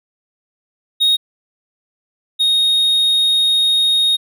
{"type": "tone pair in turn", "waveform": "triangle", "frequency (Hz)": [3741, 3727], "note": ["A#7", "A#7"], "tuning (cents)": [5, -1], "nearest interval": "unison", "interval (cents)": 6, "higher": "first", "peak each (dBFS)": [-9, -10], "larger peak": "first", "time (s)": [[1, 1.17], [2.39, 4.17]], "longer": "second", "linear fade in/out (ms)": 20, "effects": []}